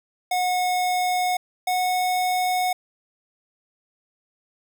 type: tone pair in turn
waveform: square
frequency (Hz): 728 / 732.2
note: F#5 / F#5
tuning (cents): -28 / -18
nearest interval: unison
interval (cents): 10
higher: second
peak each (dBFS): -21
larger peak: neither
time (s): 0.31-1.37 / 1.67-2.73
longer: neither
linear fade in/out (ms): 5
effects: none